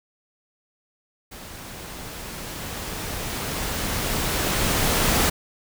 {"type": "noise with level ramp", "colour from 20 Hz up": "pink", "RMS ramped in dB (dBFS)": [-40, -19], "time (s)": [1.31, 5.3], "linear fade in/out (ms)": 10, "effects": []}